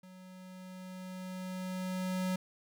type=tone with level ramp; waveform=square; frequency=185 Hz; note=F#3; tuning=in tune; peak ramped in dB=-52 to -31 dBFS; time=0.03-2.36 s; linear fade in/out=5 ms; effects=none